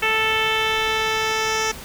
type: tone with low-pass filter sweep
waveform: 10% pulse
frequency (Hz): 440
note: A4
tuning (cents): 0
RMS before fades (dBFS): -21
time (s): 0.02-1.72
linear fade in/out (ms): 10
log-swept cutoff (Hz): 2700 to 5600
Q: 3.1
effects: pink hiss -37 dBFS RMS until 1.84 s